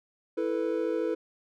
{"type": "chord", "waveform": "triangle", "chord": "E suspended fourth", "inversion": "none", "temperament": "equal", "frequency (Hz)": [329.6, 440, 493.9], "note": ["E4", "A4", "B4"], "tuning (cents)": [0, 0, 0], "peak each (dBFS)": -29, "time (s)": [0.37, 1.15], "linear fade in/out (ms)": 10, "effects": []}